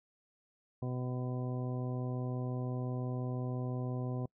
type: harmonic tone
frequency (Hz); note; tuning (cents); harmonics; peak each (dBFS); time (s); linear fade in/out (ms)
125.8; B2; +32; 1 / 2 / 3 / 4 / 5 / 6 / 8; -35 / -41 / -45 / -47 / -49 / -51 / -53; 0.82-4.26; 5
effects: noise-tail reverb RT60 0.1 s tail -26 dB re dry